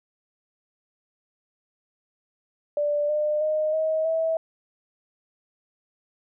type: tone with pitch steps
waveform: sine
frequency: 587.3 / 602.1 / 617.2 / 632.7 / 648.6 Hz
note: D5 / D5 / D#5 / D#5 / E5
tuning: 0 / +43 / -14 / +29 / -28 cents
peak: -21 dBFS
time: 2.77-4.37 s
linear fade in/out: 2 ms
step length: 320 ms
effects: none